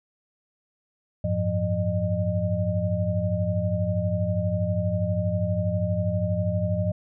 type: tone cluster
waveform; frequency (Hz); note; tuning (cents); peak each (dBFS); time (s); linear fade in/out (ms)
sine; 93.8 / 106.2 / 175.5 / 609; F#2 / G#2 / F3 / D#5; +24 / +39 / +9 / -37; -27 / -27 / -28 / -29; 1.24-6.92; 5
effects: none